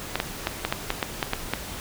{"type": "clicks", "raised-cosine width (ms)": 0.3, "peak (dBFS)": -7, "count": 10, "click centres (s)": [0.156, 0.201, 0.471, 0.65, 0.725, 0.904, 1.028, 1.228, 1.334, 1.536], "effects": ["pink hiss -36 dBFS RMS until 1.8 s"]}